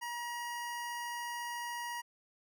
25% pulse tone, 954 Hz, A#5, 40 cents sharp, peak -34 dBFS, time 0.01-2.02 s, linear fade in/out 20 ms, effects none

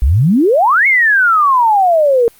sine exponential two-way sweep, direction up then down, 56.4 to 2217 to 454.6 Hz, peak -7 dBFS, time 0.02-2.28 s, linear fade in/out 0 ms, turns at 0.87 s, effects white hiss -46 dBFS RMS until 2.39 s + Opus 32 kbps

